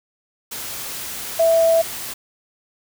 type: tone in noise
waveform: sine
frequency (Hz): 659.3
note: E5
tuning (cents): 0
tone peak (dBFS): -12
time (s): 1.39-1.82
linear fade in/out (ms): 10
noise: white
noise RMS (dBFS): -30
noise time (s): 0.51-2.14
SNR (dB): +15
effects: none